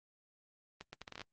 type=accelerating click train; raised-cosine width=0.2 ms; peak=-27 dBFS; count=10; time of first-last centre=0.81-1.216 s; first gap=120 ms; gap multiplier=0.72; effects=low-pass 6000 Hz 12 dB/octave + Opus 24 kbps